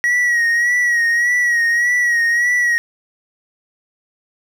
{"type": "tone with vibrato", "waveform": "triangle", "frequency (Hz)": 1909, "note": "A#6", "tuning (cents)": 41, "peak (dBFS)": -11, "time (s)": [0.04, 2.78], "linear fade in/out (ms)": 0, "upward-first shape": "sine", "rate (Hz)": 1.7, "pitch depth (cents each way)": 48, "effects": []}